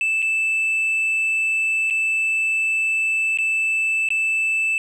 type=tone with dropouts; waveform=sine; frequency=2637 Hz; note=E7; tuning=in tune; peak=-15 dBFS; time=0.01-4.78 s; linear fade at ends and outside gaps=1 ms; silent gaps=0.22-0.225 / 1.901-1.907 / 3.374-3.386 / 4.088-4.104 s; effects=tanh soft clip ceiling -17 dBFS